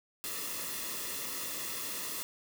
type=noise with comb filter; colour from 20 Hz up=white; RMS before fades=-38 dBFS; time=0.24-2.23 s; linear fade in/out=0 ms; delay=1.3 ms; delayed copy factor=-0.65; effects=none